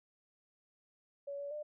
sine tone with pitch steps, 564 / 569 / 599 Hz, C#5 / C#5 / D5, +30 / +45 / +34 cents, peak -39 dBFS, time 1.27-1.63 s, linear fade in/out 10 ms, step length 120 ms, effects none

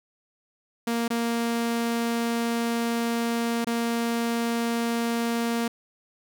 sawtooth tone with dropouts, 233.1 Hz, A#3, in tune, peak -20 dBFS, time 0.87-5.68 s, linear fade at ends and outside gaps 5 ms, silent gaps 1.08-1.103 / 3.646-3.669 s, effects none

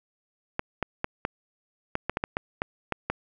clicks, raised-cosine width 0.5 ms, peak -11 dBFS, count 12, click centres 0.594 / 0.827 / 1.044 / 1.251 / 1.954 / 2.096 / 2.171 / 2.239 / 2.369 / 2.619 / 2.923 / 3.1 s, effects none

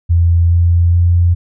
sine tone with pitch steps, 85 / 85.94 / 86.89 Hz, F2 / F2 / F2, -46 / -27 / -8 cents, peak -7 dBFS, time 0.09-1.35 s, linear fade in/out 20 ms, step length 420 ms, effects none

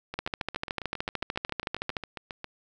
two click trains, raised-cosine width 0.3 ms, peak -20 / -13 dBFS, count 18 / 25, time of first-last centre 0.14-2.444 / 0.19-1.968 s, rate 7.38 / 13.5 Hz, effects none

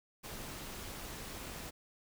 pink noise with amplitude modulation, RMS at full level -43 dBFS, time 0.23-1.71 s, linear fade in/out 20 ms, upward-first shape sine, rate 243 Hz, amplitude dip 45%, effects none

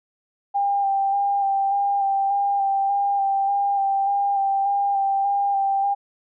sine tone with vibrato, 794 Hz, G5, 22 cents sharp, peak -18 dBFS, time 0.54-5.95 s, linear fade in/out 20 ms, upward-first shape square, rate 1.7 Hz, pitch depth 17 cents each way, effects none

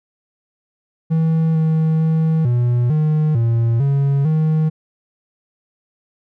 triangle tone with pitch steps, 161.4 / 159.1 / 160.1 / 121.4 / 153.9 / 115.9 / 139.3 / 156.9 Hz, E3 / D#3 / D#3 / B2 / D#3 / A#2 / C#3 / D#3, -36 / +39 / +50 / -29 / -19 / -10 / +9 / +15 cents, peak -11 dBFS, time 1.1-4.7 s, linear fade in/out 20 ms, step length 450 ms, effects none

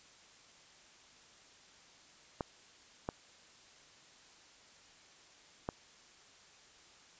clicks, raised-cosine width 1 ms, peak -21 dBFS, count 3, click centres 2.408 / 3.089 / 5.689 s, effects white hiss -60 dBFS RMS until 7.19 s + resampled to 16000 Hz

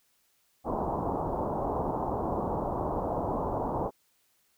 white low-pass noise, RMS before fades -31 dBFS, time 0.64-3.91 s, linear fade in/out 50 ms, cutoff 1000 Hz, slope 48 dB/octave, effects white hiss -70 dBFS RMS until 4.57 s

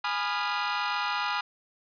sawtooth chord, F half-diminished seventh, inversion first, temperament equal with one note detuned, 830.6 / 987.8 / 1222.4 / 1396.9 Hz, Ab5 / Cb6 / Eb6 / F6, 0 / 0 / -31 / 0 cents, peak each -29 dBFS, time 0.04-1.41 s, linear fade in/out 5 ms, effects resampled to 11025 Hz + 9-bit

